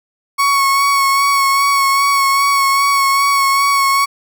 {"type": "tone with vibrato", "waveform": "35% pulse", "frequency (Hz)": 1108.7, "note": "C#6", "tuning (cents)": 0, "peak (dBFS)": -9, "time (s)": [0.38, 4.06], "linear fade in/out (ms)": 20, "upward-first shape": "sine", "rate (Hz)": 2.5, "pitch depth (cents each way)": 22, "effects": []}